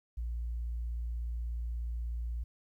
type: tone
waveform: sine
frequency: 58.27 Hz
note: A#1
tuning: in tune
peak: -32 dBFS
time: 0.17-2.44 s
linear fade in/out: 10 ms
effects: tanh soft clip ceiling -30 dBFS + 12-bit